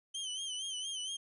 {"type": "tone with vibrato", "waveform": "sawtooth", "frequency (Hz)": 3100, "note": "G7", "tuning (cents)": -20, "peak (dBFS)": -34, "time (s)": [0.14, 1.17], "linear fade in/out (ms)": 10, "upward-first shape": "sine", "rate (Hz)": 4.3, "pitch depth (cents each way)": 79, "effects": ["resampled to 24000 Hz"]}